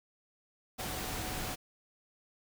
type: tone in noise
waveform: sine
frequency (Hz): 741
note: F#5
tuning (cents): +2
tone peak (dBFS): -47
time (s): 0.78-1.56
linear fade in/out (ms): 20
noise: pink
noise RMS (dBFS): -38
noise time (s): 0.78-1.56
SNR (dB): -12
effects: none